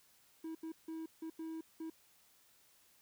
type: tone bursts at uneven times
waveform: triangle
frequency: 322.6 Hz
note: E4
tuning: 37 cents flat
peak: -39 dBFS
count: 6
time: 0.44-0.55 / 0.63-0.72 / 0.88-1.06 / 1.22-1.3 / 1.39-1.61 / 1.8-1.9 s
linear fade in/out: 5 ms
effects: white hiss -68 dBFS RMS until 3.01 s